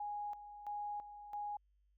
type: tone with tremolo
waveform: sine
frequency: 827 Hz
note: G#5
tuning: 8 cents flat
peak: -39 dBFS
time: 0-1.57 s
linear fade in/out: 5 ms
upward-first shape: square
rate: 1.5 Hz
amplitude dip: 70%
effects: added 50 Hz sine -70 dBFS peak until 1.97 s